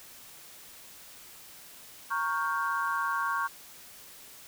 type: chord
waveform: sine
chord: G half-diminished seventh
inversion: first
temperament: equal with one note detuned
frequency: 932.3 / 1108.7 / 1409.9 / 1568 Hz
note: Bb5 / Db6 / F6 / G6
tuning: 0 / 0 / +16 / 0 cents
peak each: -35 / -30 / -35 / -34 dBFS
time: 2.1-3.48 s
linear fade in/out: 20 ms
effects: white hiss -50 dBFS RMS until 4.47 s